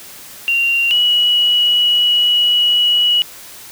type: tone pair in turn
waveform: sine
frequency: 2768 / 2924 Hz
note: F7 / F#7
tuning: -16 / -21 cents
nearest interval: minor second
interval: 95 cents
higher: second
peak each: -12 / -10 dBFS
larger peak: second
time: 0.48-0.91 / 0.91-3.22 s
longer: second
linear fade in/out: 0 ms
effects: white hiss -36 dBFS RMS until 3.71 s